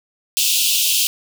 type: high-pass noise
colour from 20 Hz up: pink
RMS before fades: -17 dBFS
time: 0.37-1.07 s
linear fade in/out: 0 ms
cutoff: 2600 Hz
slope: 96 dB/octave
effects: none